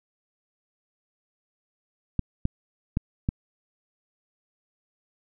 clicks, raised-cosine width 5 ms, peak -11 dBFS, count 4, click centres 2.193 / 2.454 / 2.971 / 3.289 s, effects none

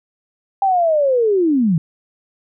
sine linear sweep, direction down, 798 to 150 Hz, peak -12 dBFS, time 0.62-1.78 s, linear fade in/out 2 ms, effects none

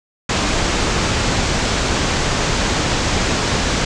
pink low-pass noise, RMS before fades -18 dBFS, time 0.29-3.85 s, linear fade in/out 5 ms, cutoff 7600 Hz, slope 48 dB/octave, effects none

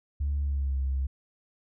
sine tone with pitch glide, 71.4 to 67 Hz, D2 to C2, -48 to +42 cents, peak -24 dBFS, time 0.2-1.07 s, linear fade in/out 10 ms, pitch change -110 cents, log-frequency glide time 0.42-0.77 s, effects tanh soft clip ceiling -22 dBFS

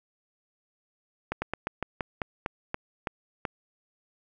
slowing click train, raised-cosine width 0.5 ms, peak -14 dBFS, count 11, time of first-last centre 1.32-3.452 s, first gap 100 ms, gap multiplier 1.16, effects none

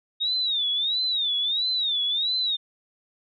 sine tone with vibrato, 3700 Hz, A#7, 14 cents flat, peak -22 dBFS, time 0.2-2.57 s, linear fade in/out 20 ms, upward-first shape sine, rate 1.5 Hz, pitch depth 160 cents each way, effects none

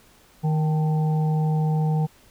harmonic tone with a mistuned harmonic, 155.56 Hz, D#3, in tune, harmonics 1 / 3 / 5 / 6, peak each -19 / -34 / -33 / -40 dBFS, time 0.43-2.07 s, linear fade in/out 20 ms, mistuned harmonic 6, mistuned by -100 cents, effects pink hiss -55 dBFS RMS until 2.3 s

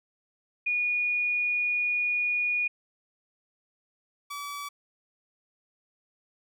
sine / sawtooth tone pair in turn, 2450 / 1147.3 Hz, D#7 / D6, -27 / -41 cents, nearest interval octave + minor second, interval 1314 cents, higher first, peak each -24 / -31 dBFS, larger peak first, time 0.66-2.68 / 4.3-4.69 s, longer first, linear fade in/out 10 ms, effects none

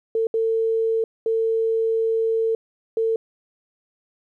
sine tone bursts at uneven times, 450 Hz, A4, 39 cents sharp, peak -18 dBFS, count 4, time 0.15-0.27 / 0.34-1.04 / 1.26-2.55 / 2.97-3.16 s, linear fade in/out 2 ms, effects 10-bit

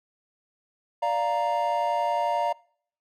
triangle chord, Bb major, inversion first, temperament equal, 587.3 / 698.5 / 932.3 Hz, D5 / F5 / Bb5, 0 / 0 / 0 cents, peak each -27 / -25 / -24 dBFS, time 1.02-2.53 s, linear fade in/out 10 ms, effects noise-tail reverb RT60 0.6 s tail -25 dB re dry

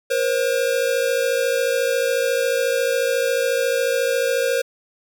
square tone pair together, 480 / 534.1 Hz, B4 / C5, -49 / +36 cents, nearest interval major second, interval 185 cents, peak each -22 / -21 dBFS, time 0.1-4.62 s, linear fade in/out 10 ms, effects none

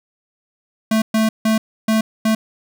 square tone bursts at uneven times, 220 Hz, A3, in tune, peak -14 dBFS, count 5, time 0.91-1.02 / 1.14-1.29 / 1.45-1.58 / 1.88-2.01 / 2.25-2.35 s, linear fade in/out 5 ms, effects none

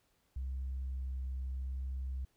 sine tone with vibrato, 65.41 Hz, C2, in tune, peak -34 dBFS, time 0.36-2.25 s, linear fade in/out 5 ms, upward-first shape sine, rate 0.81 Hz, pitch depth 8 cents each way, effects tanh soft clip ceiling -33 dBFS + pink hiss -75 dBFS RMS until 2.36 s

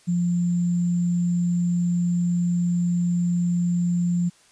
sine tone with sample-and-hold, 174.4 Hz, F3, 2 cents flat, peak -19 dBFS, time 0.07-4.3 s, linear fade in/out 20 ms, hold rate 7350 Hz, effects white hiss -56 dBFS RMS until 4.51 s + resampled to 22050 Hz

